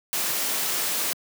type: noise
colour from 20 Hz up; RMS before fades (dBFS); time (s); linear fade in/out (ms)
white; -26; 0.13-1.13; 0
effects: high-pass 200 Hz 12 dB/octave